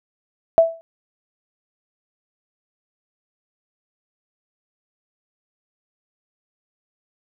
sine tone with exponential decay, 659.3 Hz, E5, in tune, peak -5 dBFS, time 0.58-0.81 s, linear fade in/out 0 ms, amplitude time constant 48 ms, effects none

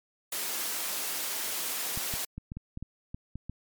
white high-pass noise, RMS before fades -33 dBFS, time 0.32-2.25 s, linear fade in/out 5 ms, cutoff 260 Hz, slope 12 dB/octave
clicks, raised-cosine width 5 ms, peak -25 dBFS, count 10, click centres 1.975 / 2.139 / 2.38 / 2.519 / 2.57 / 2.774 / 2.826 / 3.145 / 3.356 / 3.496 s
effects MP3 96 kbps

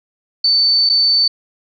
sine tone with dropouts, 4529 Hz, C#8, 36 cents sharp, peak -10 dBFS, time 0.44-1.28 s, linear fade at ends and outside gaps 5 ms, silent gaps 0.892-0.897 s, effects none

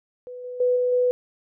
sine tone with level steps, 496.3 Hz, B4, 8 cents sharp, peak -34 / -31 / -17 / -19 / -17 dBFS, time 0.27-1.11 s, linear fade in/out 0 ms, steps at 0.44 / 0.6 / 0.76 / 0.92 s, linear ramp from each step 5 ms, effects none

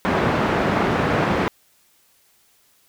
pink band-pass noise, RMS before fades -20 dBFS, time 0.05-1.48 s, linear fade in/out 0 ms, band 120 to 1700 Hz, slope 12 dB/octave, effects white hiss -59 dBFS RMS until 2.88 s

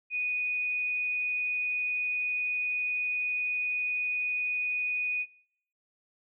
sine tone, 2478 Hz, D#7, 8 cents flat, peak -28 dBFS, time 0.1-5.26 s, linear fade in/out 50 ms, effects noise-tail reverb RT60 0.7 s tail -24 dB re dry

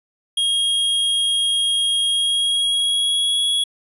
square tone with pitch glide, 3264 to 3346 Hz, G#7 to G#7, -31 to +12 cents, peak -17 dBFS, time 0.37-3.64 s, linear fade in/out 5 ms, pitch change +43 cents, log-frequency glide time 2.08-3.44 s, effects resampled to 24000 Hz

